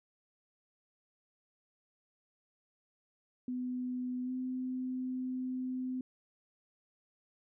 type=tone with pitch glide; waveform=sine; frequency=250.7 to 255.7 Hz; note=B3 to C4; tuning=+26 to -40 cents; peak=-34 dBFS; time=3.48-6.01 s; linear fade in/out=2 ms; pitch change=+34 cents; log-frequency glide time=4.24-4.31 s; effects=none